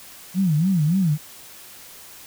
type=tone with vibrato; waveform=sine; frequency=170 Hz; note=F3; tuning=46 cents flat; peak=-16 dBFS; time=0.34-1.18 s; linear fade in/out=50 ms; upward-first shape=sine; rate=3.5 Hz; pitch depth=240 cents each way; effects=white hiss -43 dBFS RMS until 2.26 s